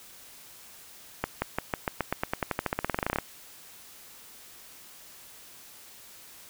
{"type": "accelerating click train", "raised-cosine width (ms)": 0.5, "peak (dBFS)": -11, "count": 25, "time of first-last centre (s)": [1.24, 3.186], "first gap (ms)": 180, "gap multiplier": 0.92, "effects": ["white hiss -50 dBFS RMS until 6.49 s"]}